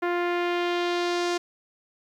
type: tone with low-pass filter sweep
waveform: sawtooth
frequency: 350 Hz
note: F4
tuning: 4 cents sharp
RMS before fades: -26 dBFS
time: 0.02-1.38 s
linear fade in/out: 10 ms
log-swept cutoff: 1800 to 6100 Hz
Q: 1.4
effects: 10-bit